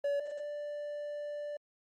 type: tone pair in turn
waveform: triangle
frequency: 570 / 587.7 Hz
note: C#5 / D5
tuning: +48 / +1 cents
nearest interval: minor second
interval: 53 cents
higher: second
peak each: -27 / -35 dBFS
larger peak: first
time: 0.04-0.2 / 0.2-1.57 s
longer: second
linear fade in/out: 5 ms
effects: Opus 32 kbps